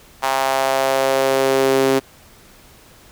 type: tone with high-pass filter sweep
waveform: sawtooth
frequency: 134.2 Hz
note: C3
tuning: 44 cents sharp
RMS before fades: -17 dBFS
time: 0.22-2 s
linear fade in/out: 20 ms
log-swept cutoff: 850 to 340 Hz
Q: 2.8
effects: pink hiss -47 dBFS RMS until 3.11 s